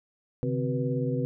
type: tone cluster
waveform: sine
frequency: 133.3 / 151.7 / 258.9 / 376.2 / 488.5 Hz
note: C3 / D#3 / C4 / F#4 / B4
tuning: +33 / -44 / -18 / +29 / -19 cents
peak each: -29 / -34 / -31 / -36 / -32 dBFS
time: 0.43-1.25 s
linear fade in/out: 0 ms
effects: none